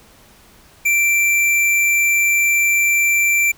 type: tone with hard clipping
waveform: sine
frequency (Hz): 2349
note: D7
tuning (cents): 0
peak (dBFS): -14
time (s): 0.85-3.52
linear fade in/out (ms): 10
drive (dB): 16
effects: pink hiss -48 dBFS RMS until 3.57 s